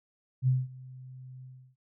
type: tone with ADSR envelope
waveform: sine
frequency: 128.8 Hz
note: C3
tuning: 27 cents flat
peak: -20 dBFS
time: 0.42-1.76 s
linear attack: 55 ms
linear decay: 200 ms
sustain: -23 dB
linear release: 330 ms
effects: none